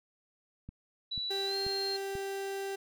click train, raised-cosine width 5 ms, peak -31 dBFS, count 4, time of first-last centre 0.69-2.153 s, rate 2.05 Hz
sine tone with pitch glide, 3941 to 4200 Hz, B7 to C8, -4 to +6 cents, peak -33 dBFS, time 1.11-1.97 s, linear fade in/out 10 ms, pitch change +110 cents, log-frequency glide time 1.46-1.55 s
35% pulse tone, 392 Hz, G4, in tune, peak -33 dBFS, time 1.3-2.76 s, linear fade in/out 10 ms
effects none

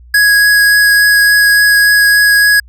square tone with vibrato, 1663 Hz, G#6, 2 cents sharp, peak -6 dBFS, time 0.14-2.6 s, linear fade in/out 5 ms, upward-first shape triangle, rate 3.5 Hz, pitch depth 9 cents each way, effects added 60 Hz sine -35 dBFS peak until 2.68 s

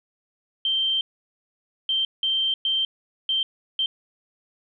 sine tone bursts at uneven times, 3136 Hz, G7, in tune, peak -20 dBFS, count 6, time 0.65-1.01 / 1.89-2.05 / 2.23-2.54 / 2.65-2.85 / 3.29-3.43 / 3.79-3.86 s, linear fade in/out 2 ms, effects none

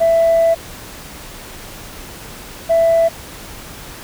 sine tone pair in turn, 663 / 663 Hz, E5 / E5, +10 / +10 cents, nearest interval unison, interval 0 cents, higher neither, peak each -8 dBFS, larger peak neither, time 0-0.55 / 2.69-3.09 s, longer first, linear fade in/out 20 ms, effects tanh soft clip ceiling -7 dBFS + pink hiss -34 dBFS RMS until 4.03 s

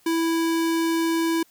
square tone, 329.6 Hz, E4, in tune, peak -21 dBFS, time 0.06-1.43 s, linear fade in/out 5 ms, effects white hiss -59 dBFS RMS until 1.5 s

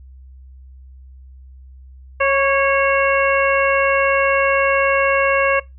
harmonic tone with a mistuned harmonic, 548 Hz, C#5, 20 cents flat, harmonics 1 / 2 / 3 / 4 / 5, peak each -16 / -19 / -21 / -22 / -23 dBFS, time 2.2-5.6 s, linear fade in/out 10 ms, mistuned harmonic 2, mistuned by +27 cents, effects noise-tail reverb RT60 0.2 s tail -22 dB re dry + added 65 Hz sine -38 dBFS peak until 5.78 s

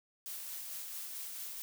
blue noise with tremolo, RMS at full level -42 dBFS, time 0.26-1.62 s, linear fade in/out 0 ms, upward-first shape triangle, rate 4.5 Hz, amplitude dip 30%, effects none

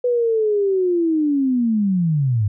sine linear sweep, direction down, 496.7 to 98 Hz, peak -15 dBFS, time 0.04-2.48 s, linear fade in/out 5 ms, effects none

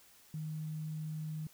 sine tone with quantisation, 155.56 Hz, D#3, in tune, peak -37 dBFS, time 0.34-1.47 s, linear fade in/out 2 ms, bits 11, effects white hiss -62 dBFS RMS until 1.53 s

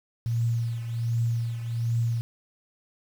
sine tone with tremolo, 116.54 Hz, A#2, in tune, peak -21 dBFS, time 0.26-2.21 s, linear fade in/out 0 ms, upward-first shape triangle, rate 1.3 Hz, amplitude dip 70%, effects 8-bit

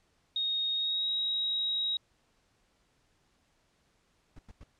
sine tone with pitch glide, 3729 to 3812 Hz, A#7 to A#7, 0 to +38 cents, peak -28 dBFS, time 0.36-1.97 s, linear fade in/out 2 ms, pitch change +38 cents, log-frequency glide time 0.74-1.09 s
brown noise bursts, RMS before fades -47 dBFS, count 3, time 4.36-4.637 s, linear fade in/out 5 ms, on 31 ms, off 92 ms
effects pink hiss -71 dBFS RMS until 4.79 s + low-pass 8000 Hz 12 dB/octave

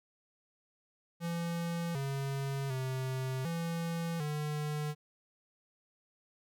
square tone with pitch steps, 169.5 / 137.4 / 130.6 / 167.5 / 150.1 Hz, E3 / C#3 / C3 / E3 / D3, +49 / -15 / -3 / +28 / +38 cents, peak -34 dBFS, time 1.2-4.95 s, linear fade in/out 50 ms, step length 750 ms, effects none

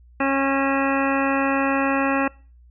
harmonic tone with a mistuned harmonic, 273.3 Hz, C#4, 24 cents flat, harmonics 1 / 2 / 3 / 4 / 5 / 6 / 7 / 9 / 10, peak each -22 / -25 / -27 / -28 / -29 / -30 / -30 / -32 / -32 dBFS, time 0.2-2.28 s, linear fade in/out 5 ms, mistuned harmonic 10, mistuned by -45 cents, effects noise-tail reverb RT60 0.4 s tail -25 dB re dry + added 60 Hz sine -47 dBFS peak until 2.7 s

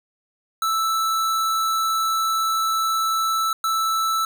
square tone bursts at uneven times, 1318.5 Hz, E6, in tune, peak -20 dBFS, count 2, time 0.62-3.53 / 3.64-4.25 s, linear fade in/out 2 ms, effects none

